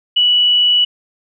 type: tone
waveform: sine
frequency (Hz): 2947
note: F#7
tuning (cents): -8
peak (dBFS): -9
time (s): 0.16-0.85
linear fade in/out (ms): 10
effects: none